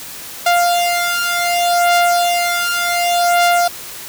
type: beating tone pair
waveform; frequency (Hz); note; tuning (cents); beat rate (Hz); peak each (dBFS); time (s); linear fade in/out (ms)
sawtooth; 698.5 / 699.17; F5 / F5; 0 / +2; 0.67; -12; 0.46-3.68; 5
effects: white hiss -31 dBFS RMS until 4.08 s